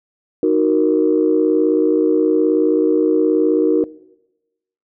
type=chord; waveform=sine; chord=D# minor; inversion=none; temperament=equal; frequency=311.1 / 370 / 466.2 Hz; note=D#4 / F#4 / A#4; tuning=0 / 0 / 0 cents; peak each=-16 dBFS; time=0.43-3.84 s; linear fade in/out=2 ms; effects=noise-tail reverb RT60 1.0 s tail -21 dB re dry + tanh soft clip ceiling -3 dBFS